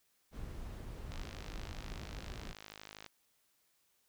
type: noise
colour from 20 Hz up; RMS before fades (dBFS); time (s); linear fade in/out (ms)
brown; -45; 0.31-2.55; 50
type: click train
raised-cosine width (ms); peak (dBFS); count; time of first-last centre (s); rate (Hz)
0.2; -30; 103; 1.12-3.063; 52.5
effects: white hiss -75 dBFS RMS until 4.08 s